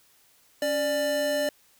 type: tone pair together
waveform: square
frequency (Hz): 279.2 / 591.6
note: C#4 / D5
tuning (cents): +13 / +13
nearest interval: octave + minor second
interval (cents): 1300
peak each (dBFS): -34 / -25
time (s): 0.62-1.49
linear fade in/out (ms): 2
effects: white hiss -61 dBFS RMS until 1.79 s

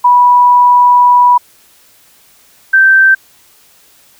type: tone pair in turn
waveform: sine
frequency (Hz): 980 / 1558.5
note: B5 / G6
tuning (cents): -14 / -11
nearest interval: minor sixth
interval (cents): 803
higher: second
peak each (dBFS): -3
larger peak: neither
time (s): 0.04-1.38 / 2.73-3.15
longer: first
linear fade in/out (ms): 10
effects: white hiss -46 dBFS RMS until 4.19 s

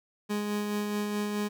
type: tone with tremolo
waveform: 30% pulse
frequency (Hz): 207.7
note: G#3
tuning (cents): 0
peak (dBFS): -25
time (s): 0.29-1.49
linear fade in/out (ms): 20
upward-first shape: sine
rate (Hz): 4.7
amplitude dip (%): 30
effects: none

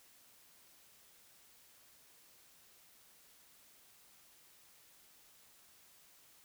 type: silence
effects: white hiss -64 dBFS RMS until 6.44 s

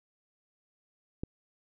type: click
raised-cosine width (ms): 3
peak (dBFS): -21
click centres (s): 1.235
effects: none

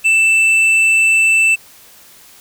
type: tone with hard clipping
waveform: sine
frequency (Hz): 2654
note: E7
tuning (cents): +11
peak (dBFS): -10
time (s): 0.04-1.56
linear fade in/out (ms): 20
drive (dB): 5
effects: white hiss -43 dBFS RMS until 2.4 s

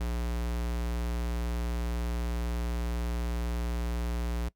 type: tone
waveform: square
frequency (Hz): 59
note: A#1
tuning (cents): +22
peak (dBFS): -30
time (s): 0-4.49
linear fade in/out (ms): 10
effects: noise-tail reverb RT60 0.1 s tail -21 dB re dry

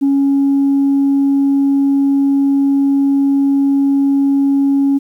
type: tone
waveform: sine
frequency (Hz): 277.2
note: C#4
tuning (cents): 0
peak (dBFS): -8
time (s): 0.01-4.99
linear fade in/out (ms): 20
effects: tanh soft clip ceiling -7 dBFS + 8-bit

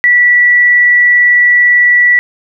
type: tone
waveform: sine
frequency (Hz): 1953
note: B6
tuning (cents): -20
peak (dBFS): -4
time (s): 0.04-2.19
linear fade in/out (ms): 0
effects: none

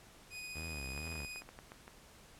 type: tone with tremolo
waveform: sawtooth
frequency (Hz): 2489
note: D#7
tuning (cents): 0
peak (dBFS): -39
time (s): 0.3-1.43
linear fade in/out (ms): 50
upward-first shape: triangle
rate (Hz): 15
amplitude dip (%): 25
type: tone with vibrato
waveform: sawtooth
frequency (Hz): 73.5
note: D2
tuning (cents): +2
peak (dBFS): -39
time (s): 0.55-1.26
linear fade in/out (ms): 10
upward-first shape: sine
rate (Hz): 2.3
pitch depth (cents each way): 200
type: clicks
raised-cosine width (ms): 0.5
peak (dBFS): -34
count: 11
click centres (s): 0.977 / 1.074 / 1.123 / 1.157 / 1.203 / 1.36 / 1.42 / 1.49 / 1.589 / 1.719 / 1.879
effects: pink hiss -59 dBFS RMS until 2.39 s + low-pass 12000 Hz 12 dB/octave

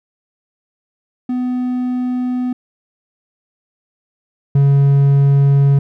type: tone pair in turn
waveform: triangle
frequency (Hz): 250 / 139.74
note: B3 / C#3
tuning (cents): +21 / +14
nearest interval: minor seventh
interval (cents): 1007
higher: first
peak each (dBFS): -14 / -6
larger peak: second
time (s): 1.29-2.53 / 4.55-5.79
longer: neither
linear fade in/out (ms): 5
effects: none

